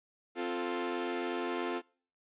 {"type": "chord", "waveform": "sawtooth", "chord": "F major", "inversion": "second", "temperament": "equal", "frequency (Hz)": [261.6, 349.2, 440], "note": ["C4", "F4", "A4"], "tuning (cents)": [0, 0, 0], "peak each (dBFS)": [-35, -31, -35], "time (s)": [0.35, 1.82], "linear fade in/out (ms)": 50, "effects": ["noise-tail reverb RT60 0.5 s tail -26 dB re dry", "resampled to 8000 Hz"]}